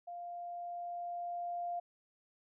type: tone with level ramp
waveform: sine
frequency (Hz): 698.5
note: F5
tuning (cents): 0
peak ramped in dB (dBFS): -42 to -35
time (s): 0.07-1.8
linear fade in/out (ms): 10
effects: none